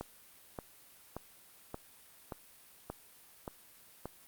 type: click train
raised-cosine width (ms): 1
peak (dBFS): -25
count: 8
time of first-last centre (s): 0.01-4.056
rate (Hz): 1.73
effects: white hiss -59 dBFS RMS until 4.27 s + Opus 48 kbps